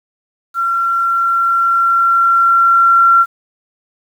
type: tone with level ramp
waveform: sine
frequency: 1366 Hz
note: F6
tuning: 39 cents flat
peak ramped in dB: -13 to -5 dBFS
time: 0.54-3.26 s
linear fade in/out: 50 ms
effects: 7-bit